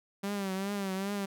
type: tone with vibrato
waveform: sawtooth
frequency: 196 Hz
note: G3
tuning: in tune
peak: -28 dBFS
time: 0.23-1.26 s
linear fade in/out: 10 ms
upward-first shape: triangle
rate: 2.5 Hz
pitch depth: 82 cents each way
effects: none